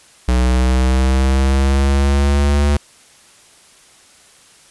square linear sweep, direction up, 61.74 to 72.7 Hz, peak -12 dBFS, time 0.28-2.77 s, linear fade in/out 5 ms, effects white hiss -47 dBFS RMS until 4.7 s + resampled to 24000 Hz

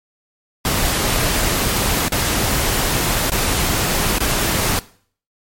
pink noise with dropouts, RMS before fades -18 dBFS, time 0.65-4.79 s, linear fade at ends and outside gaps 1 ms, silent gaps 2.083-2.121 / 3.299-3.319 / 4.184-4.204 s, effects noise-tail reverb RT60 0.5 s tail -19 dB re dry + MP3 64 kbps

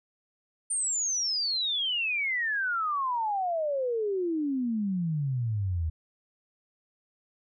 sine exponential sweep, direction down, 9080 to 77.3 Hz, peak -26 dBFS, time 0.7-5.9 s, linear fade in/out 10 ms, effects none

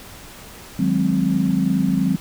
sine chord, Ab dominant seventh, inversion second, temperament equal, 155.56 / 185 / 207.7 / 261.6 Hz, Eb3 / Gb3 / Ab3 / C4, 0 / 0 / 0 / 0 cents, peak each -25 / -19 / -23 / -21 dBFS, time 0.79-2.16 s, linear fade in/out 5 ms, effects pink hiss -40 dBFS RMS until 2.2 s

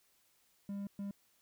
triangle tone bursts at uneven times, 200.1 Hz, G3, 36 cents sharp, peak -36 dBFS, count 2, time 0.69-0.87 / 0.99-1.11 s, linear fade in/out 2 ms, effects white hiss -72 dBFS RMS until 1.41 s

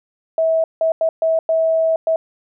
sine tone bursts at uneven times, 648 Hz, E5, 30 cents flat, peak -13 dBFS, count 6, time 0.38-0.64 / 0.81-0.92 / 1.01-1.09 / 1.22-1.39 / 1.49-1.96 / 2.07-2.16 s, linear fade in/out 2 ms, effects none

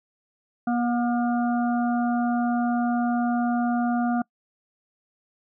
harmonic tone with a mistuned harmonic, 240 Hz, B3, 49 cents flat, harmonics 1 / 3 / 5 / 6, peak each -22 / -27 / -37 / -35 dBFS, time 0.67-4.22 s, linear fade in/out 5 ms, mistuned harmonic 6, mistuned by -19 cents, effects noise-tail reverb RT60 0.1 s tail -26 dB re dry

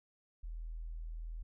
sine tone, 40.72 Hz, E1, 20 cents flat, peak -40 dBFS, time 0.43-1.43 s, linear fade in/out 10 ms, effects none

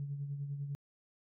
sine tone with tremolo, 141.7 Hz, C#3, 38 cents sharp, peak -34 dBFS, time 0-0.75 s, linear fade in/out 0 ms, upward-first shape sine, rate 10 Hz, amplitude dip 50%, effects tanh soft clip ceiling -30 dBFS

